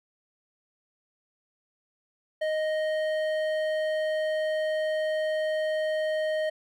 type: tone with hard clipping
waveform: sine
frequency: 622.3 Hz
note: D#5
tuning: in tune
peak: -27 dBFS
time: 2.41-6.5 s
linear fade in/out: 10 ms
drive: 10 dB
effects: none